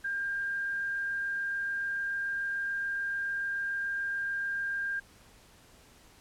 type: tone with frequency modulation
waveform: sine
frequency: 1600 Hz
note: G6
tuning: 35 cents sharp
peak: -30 dBFS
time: 0.04-5 s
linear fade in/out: 10 ms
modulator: 26.9 Hz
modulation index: 0.36
effects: pink hiss -58 dBFS RMS until 6.2 s + low-pass 12000 Hz 12 dB/octave